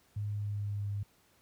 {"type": "tone with pitch glide", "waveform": "sine", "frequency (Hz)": [103.7, 101.51], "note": ["G#2", "G#2"], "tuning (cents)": [-2, -39], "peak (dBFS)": -32, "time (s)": [0.16, 1.03], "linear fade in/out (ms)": 5, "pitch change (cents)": -37, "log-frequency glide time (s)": [0.3, 0.91], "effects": ["pink hiss -67 dBFS RMS until 1.41 s", "high-pass 60 Hz 12 dB/octave"]}